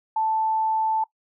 sine tone, 880 Hz, A5, in tune, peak -20 dBFS, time 0.16-1.04 s, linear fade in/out 5 ms, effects noise-tail reverb RT60 0.1 s tail -19 dB re dry

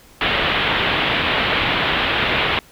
white low-pass noise, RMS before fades -19 dBFS, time 0.21-2.59 s, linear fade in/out 2 ms, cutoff 3500 Hz, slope 48 dB/octave, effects pink hiss -48 dBFS RMS until 2.71 s

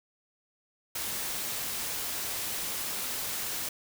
white noise, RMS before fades -34 dBFS, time 0.95-3.69 s, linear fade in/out 5 ms, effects none

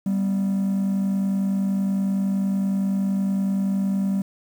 triangle tone pair together, 195.2 / 245.9 Hz, G3 / B3, -7 / -7 cents, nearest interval major third, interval 400 cents, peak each -17 / -28 dBFS, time 0.06-4.22 s, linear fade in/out 5 ms, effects tanh soft clip ceiling -15 dBFS + 8-bit

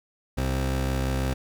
25% pulse tone pair together, 66 / 262.9 Hz, C2 / C4, +16 / +8 cents, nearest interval 2 octaves, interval 2392 cents, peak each -21 / -28 dBFS, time 0.37-1.34 s, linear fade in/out 10 ms, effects none

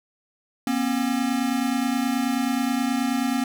square tone pair together, 240 / 269.4 Hz, B3 / C#4, -49 / -49 cents, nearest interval major second, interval 200 cents, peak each -25 dBFS, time 0.67-3.44 s, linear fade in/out 2 ms, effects none

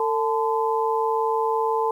sine tone cluster, 450 / 873 / 1019 Hz, A4 / A5 / C6, +39 / -14 / -46 cents, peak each -23 / -24 / -26 dBFS, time 0-1.91 s, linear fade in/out 2 ms, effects 9-bit

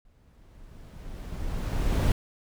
brown noise with exponential growth, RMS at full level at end -20 dBFS, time 0.05-2.12 s, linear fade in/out 2 ms, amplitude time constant 450 ms, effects none

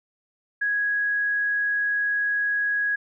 sine tone, 1661.2 Hz, G#6, in tune, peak -21 dBFS, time 0.61-2.96 s, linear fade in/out 10 ms, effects none

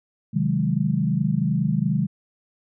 sine chord, Ab dominant seventh, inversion first, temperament equal, 130.81 / 155.56 / 185 / 207.7 Hz, C3 / Eb3 / Gb3 / Ab3, 0 / 0 / 0 / 0 cents, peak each -26 / -23 / -25 / -25 dBFS, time 0.33-2.07 s, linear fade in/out 20 ms, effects none

